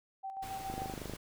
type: tone with tremolo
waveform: sine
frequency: 774 Hz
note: G5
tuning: 22 cents flat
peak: -37 dBFS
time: 0.23-0.94 s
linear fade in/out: 20 ms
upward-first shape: square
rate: 7.2 Hz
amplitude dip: 45%
type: noise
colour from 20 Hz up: pink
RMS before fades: -47 dBFS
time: 0.42-1.17 s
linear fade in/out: 10 ms
type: click train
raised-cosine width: 2 ms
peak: -27 dBFS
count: 12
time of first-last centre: 0.7-1.137 s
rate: 25.2 Hz
effects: none